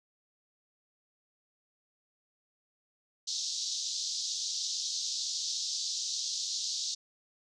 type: band-pass noise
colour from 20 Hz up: white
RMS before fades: -35 dBFS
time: 3.27-6.95 s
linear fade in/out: 10 ms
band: 3700 to 6500 Hz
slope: 48 dB/octave
effects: none